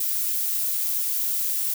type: noise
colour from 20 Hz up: violet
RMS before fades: -25 dBFS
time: 0-1.74 s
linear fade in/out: 5 ms
effects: none